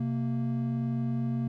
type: tone pair together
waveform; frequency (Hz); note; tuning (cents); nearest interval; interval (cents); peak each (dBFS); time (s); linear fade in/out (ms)
triangle; 129.6 / 230.9; C3 / A#3; -16 / -16; minor seventh; 1000; -28 / -28; 0-1.48; 5
effects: none